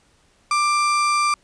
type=tone; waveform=35% pulse; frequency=1182 Hz; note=D6; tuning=11 cents sharp; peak=-15 dBFS; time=0.51-1.34 s; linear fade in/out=2 ms; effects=pink hiss -59 dBFS RMS until 1.43 s + resampled to 22050 Hz